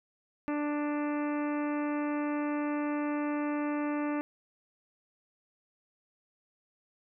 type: harmonic tone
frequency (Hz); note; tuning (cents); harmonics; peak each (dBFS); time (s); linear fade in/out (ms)
294.7; D4; +6; 1 / 2 / 3 / 4 / 5 / 6 / 7 / 8 / 9; -30 / -38 / -41 / -42 / -47 / -47 / -49 / -51 / -51; 0.48-4.21; 0
effects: none